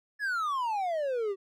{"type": "exponential sweep", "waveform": "triangle", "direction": "down", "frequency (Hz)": [1740, 377.8], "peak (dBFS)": -26, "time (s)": [0.19, 1.36], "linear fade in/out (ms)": 50, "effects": []}